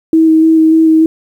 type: tone with vibrato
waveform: sine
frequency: 320.1 Hz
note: D#4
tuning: 49 cents sharp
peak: -4 dBFS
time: 0.13-1.06 s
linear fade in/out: 2 ms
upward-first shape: square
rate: 3.4 Hz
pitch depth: 11 cents each way
effects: 7-bit